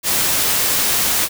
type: noise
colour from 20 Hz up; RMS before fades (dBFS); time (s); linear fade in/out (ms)
white; -17; 0.03-1.29; 50
effects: none